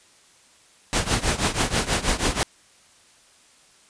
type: noise with tremolo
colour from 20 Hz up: pink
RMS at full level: -19 dBFS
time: 0.93-2.43 s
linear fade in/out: 0 ms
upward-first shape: triangle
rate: 6.2 Hz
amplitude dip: 90%
effects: white hiss -55 dBFS RMS until 3.89 s + resampled to 22050 Hz